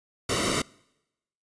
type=noise with comb filter; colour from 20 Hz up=pink; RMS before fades=-26 dBFS; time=0.29-0.62 s; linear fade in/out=5 ms; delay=1.2 ms; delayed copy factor=-0.85; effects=noise-tail reverb RT60 0.9 s tail -25 dB re dry + resampled to 22050 Hz